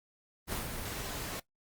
pink noise with ADSR envelope, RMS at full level -34 dBFS, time 0.47-1.4 s, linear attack 53 ms, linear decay 130 ms, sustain -5 dB, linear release 8 ms, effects noise-tail reverb RT60 0.1 s tail -18 dB re dry + Opus 32 kbps

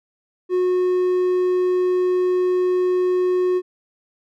triangle tone, 364.2 Hz, F#4, 27 cents flat, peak -14 dBFS, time 0.49-3.62 s, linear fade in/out 50 ms, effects none

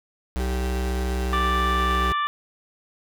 square tone, 63.2 Hz, B1, 41 cents sharp, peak -24 dBFS, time 0.36-2.12 s, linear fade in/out 0 ms
35% pulse tone with tremolo, 388 Hz, G4, 18 cents flat, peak -29 dBFS, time 0.39-2.13 s, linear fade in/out 10 ms, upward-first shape triangle, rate 8.6 Hz, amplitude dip 25%
harmonic tone, 587.3 Hz, D5, in tune, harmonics 2 / 3 / 4 / 5 / 6, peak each -22 / -30 / -39 / -38 / -36 dBFS, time 1.33-2.27 s, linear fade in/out 0 ms
effects none

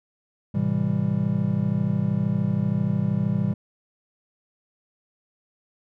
triangle chord, A minor seventh, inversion none, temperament just, 110 / 132 / 165 / 198 Hz, A2 / C3 / E3 / G3, 0 / +16 / +2 / +18 cents, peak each -26 / -25 / -24 / -23 dBFS, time 0.54-3.54 s, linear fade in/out 10 ms, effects none

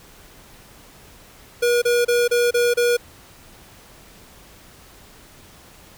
square tone bursts, 480.4 Hz, B4, 48 cents flat, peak -16 dBFS, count 6, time 1.62-2.97 s, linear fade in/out 10 ms, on 200 ms, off 30 ms, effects pink hiss -47 dBFS RMS until 5.97 s

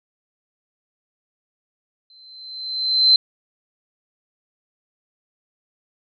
sine tone with exponential growth, 4084 Hz, C8, 43 cents flat, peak -8 dBFS, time 2.1-3.16 s, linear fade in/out 2 ms, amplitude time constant 230 ms, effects none

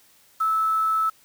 sine tone with quantisation, 1307 Hz, E6, 15 cents flat, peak -19 dBFS, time 0.4-1.1 s, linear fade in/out 10 ms, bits 7, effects white hiss -57 dBFS RMS until 1.24 s

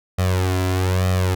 sawtooth tone with flanger, 92.5 Hz, F#2, in tune, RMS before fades -19 dBFS, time 0.18-1.35 s, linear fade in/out 10 ms, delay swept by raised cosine 1.6 to 3 ms, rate 1.1 Hz, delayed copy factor +0.8, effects none

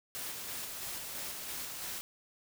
white noise with tremolo, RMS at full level -40 dBFS, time 0.15-2.01 s, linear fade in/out 0 ms, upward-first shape square, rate 3 Hz, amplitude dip 25%, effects none

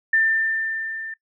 sine tone with level ramp, 1789 Hz, A6, 28 cents sharp, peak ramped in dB -14 to -30 dBFS, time 0.13-1.14 s, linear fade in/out 5 ms, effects noise-tail reverb RT60 0.1 s tail -22 dB re dry

